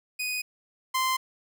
sawtooth tone pair in turn, 2489 / 1039.9 Hz, D#7 / C6, 0 / -11 cents, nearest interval octave + minor third, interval 1511 cents, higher first, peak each -25 / -20 dBFS, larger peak second, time 0.19-0.42 / 0.94-1.17 s, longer neither, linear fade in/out 10 ms, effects none

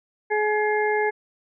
harmonic tone, 423.3 Hz, G#4, 33 cents sharp, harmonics 1 / 2 / 4 / 5, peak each -22 / -25 / -28 / -29 dBFS, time 0.3-1.11 s, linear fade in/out 20 ms, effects none

